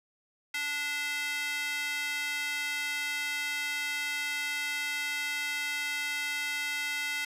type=tone with high-pass filter; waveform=square; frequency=291.9 Hz; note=D4; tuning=10 cents flat; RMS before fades=-33 dBFS; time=0.54-7.25 s; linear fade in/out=5 ms; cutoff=2000 Hz; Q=2.5; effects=resampled to 32000 Hz